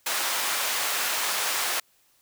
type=high-pass noise; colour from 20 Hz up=pink; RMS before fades=-27 dBFS; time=0.06-1.8 s; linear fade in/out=5 ms; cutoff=900 Hz; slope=12 dB/octave; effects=white hiss -64 dBFS RMS until 2.21 s